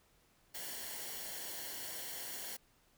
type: noise with comb filter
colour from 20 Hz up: white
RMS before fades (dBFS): -44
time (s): 0.54-2.57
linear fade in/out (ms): 10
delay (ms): 0.8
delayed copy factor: -0.6
effects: pink hiss -70 dBFS RMS until 2.97 s